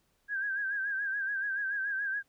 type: tone with vibrato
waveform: sine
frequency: 1606 Hz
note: G6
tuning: 41 cents sharp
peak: -30 dBFS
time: 0.28-2.23 s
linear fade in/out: 50 ms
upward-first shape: sine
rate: 7 Hz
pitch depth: 71 cents each way
effects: pink hiss -73 dBFS RMS until 2.28 s